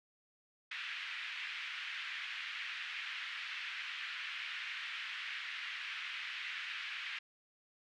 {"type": "band-pass noise", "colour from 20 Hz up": "white", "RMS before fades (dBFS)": -43, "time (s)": [0.71, 7.19], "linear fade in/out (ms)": 5, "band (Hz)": [1600, 2900], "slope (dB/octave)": 24, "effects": []}